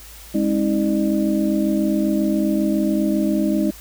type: tone cluster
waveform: sine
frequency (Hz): 205.7 / 271.1 / 318.5 / 601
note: G#3 / C#4 / D#4 / D5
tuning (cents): -16 / -38 / +41 / +40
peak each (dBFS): -20 / -24 / -20 / -27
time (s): 0.34-3.71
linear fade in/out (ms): 10
effects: added 54 Hz sine -42 dBFS peak until 3.8 s + white hiss -42 dBFS RMS until 3.8 s